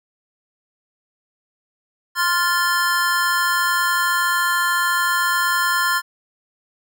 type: chord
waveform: square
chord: F major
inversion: second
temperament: just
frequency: 1047.7 / 1396.9 / 1746.1 Hz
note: C6 / F6 / A6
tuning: +2 / 0 / -14 cents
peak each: -22 dBFS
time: 2.15-6.02 s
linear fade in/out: 50 ms
effects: none